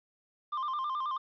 triangle tone with vibrato, 1120 Hz, C#6, 18 cents sharp, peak -29 dBFS, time 0.52-1.18 s, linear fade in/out 10 ms, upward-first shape square, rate 9.3 Hz, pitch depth 110 cents each way, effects resampled to 11025 Hz + 11-bit

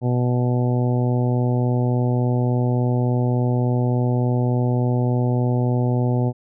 harmonic tone, 123.47 Hz, B2, in tune, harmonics 1 / 2 / 3 / 4 / 5 / 6 / 7, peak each -18 / -24 / -28 / -30 / -32 / -34 / -35 dBFS, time 0.01-6.33 s, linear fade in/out 50 ms, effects none

